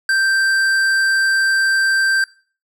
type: tone with tanh clipping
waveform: triangle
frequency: 1568 Hz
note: G6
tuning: in tune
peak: -15 dBFS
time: 0.09-2.24 s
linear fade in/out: 2 ms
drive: 17 dB
effects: noise-tail reverb RT60 0.4 s tail -21 dB re dry